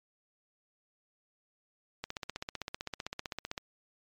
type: click train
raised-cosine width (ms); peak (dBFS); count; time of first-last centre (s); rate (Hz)
0.2; -19; 25; 2.04-3.578; 15.6
effects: MP3 96 kbps